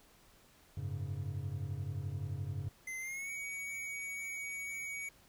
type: chord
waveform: triangle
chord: F# suspended second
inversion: none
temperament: just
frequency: 92.5 / 104.06 / 138.75 Hz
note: F#2 / G#2 / C#3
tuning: 0 / +4 / +2 cents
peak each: -39 dBFS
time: 0.77-2.69 s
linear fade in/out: 5 ms
type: tone with pitch glide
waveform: square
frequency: 2062 to 2249 Hz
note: C7 to C#7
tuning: -26 to +24 cents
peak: -40 dBFS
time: 2.87-5.09 s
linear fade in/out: 5 ms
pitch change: +150 cents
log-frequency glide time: 2.99-3.31 s
effects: pink hiss -64 dBFS RMS until 5.28 s